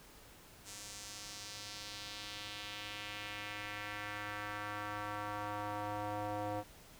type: tone with band-pass filter sweep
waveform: square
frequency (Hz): 103.83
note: G#2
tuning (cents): 0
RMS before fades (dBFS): -43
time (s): 0.64-6.64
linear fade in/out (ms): 50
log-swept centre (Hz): 7500 to 660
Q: 1.6
effects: pink hiss -58 dBFS RMS until 6.99 s